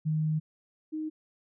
sine tone pair in turn, 155.56 / 311.1 Hz, D#3 / D#4, 0 / 0 cents, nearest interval octave, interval 1200 cents, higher second, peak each -25 / -31 dBFS, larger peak first, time 0.05-0.4 / 0.92-1.1 s, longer first, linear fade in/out 20 ms, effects none

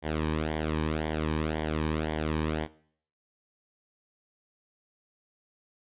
sawtooth tone with flanger, 77.78 Hz, D#2, in tune, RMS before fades -30 dBFS, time 0.02-2.68 s, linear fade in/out 50 ms, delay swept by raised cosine 0.75 to 1.49 ms, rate 1.9 Hz, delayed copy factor -0.8, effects noise-tail reverb RT60 0.6 s tail -20 dB re dry + resampled to 8000 Hz

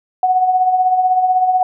sine tone with tremolo, 740 Hz, F#5, in tune, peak -8 dBFS, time 0.23-1.63 s, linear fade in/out 2 ms, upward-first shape triangle, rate 16 Hz, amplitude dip 60%, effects none

